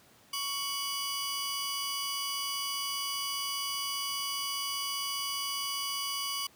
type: tone cluster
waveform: sawtooth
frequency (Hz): 1115 / 2960 / 4790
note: C#6 / F#7 / D8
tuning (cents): +10 / 0 / +33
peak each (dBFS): -34 / -33 / -34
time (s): 0.33-6.47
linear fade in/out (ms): 5
effects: pink hiss -60 dBFS RMS until 6.55 s + high-pass 100 Hz 12 dB/octave